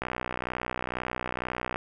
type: click train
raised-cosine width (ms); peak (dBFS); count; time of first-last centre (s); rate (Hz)
0.5; -15; 109; 0.02-1.759; 62.1
effects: none